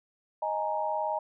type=chord; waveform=sine; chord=D# suspended fourth; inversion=none; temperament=equal with one note detuned; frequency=622.3 / 833.5 / 932.3 Hz; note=D#5 / G#5 / A#5; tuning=0 / +6 / 0 cents; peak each=-32 dBFS; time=0.42-1.19 s; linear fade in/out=5 ms; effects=none